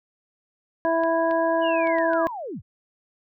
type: harmonic tone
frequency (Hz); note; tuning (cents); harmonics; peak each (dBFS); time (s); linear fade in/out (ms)
329.6; E4; 0; 1 / 2 / 3 / 5; -26 / -21 / -26 / -31; 0.85-2.27; 0
type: clicks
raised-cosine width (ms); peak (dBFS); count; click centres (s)
0.3; -24; 5; 1.036 / 1.311 / 1.872 / 1.985 / 2.134
type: linear sweep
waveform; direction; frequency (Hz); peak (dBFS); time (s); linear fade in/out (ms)
sine; down; 3000 to 49; -30; 1.61-2.62; 50
effects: none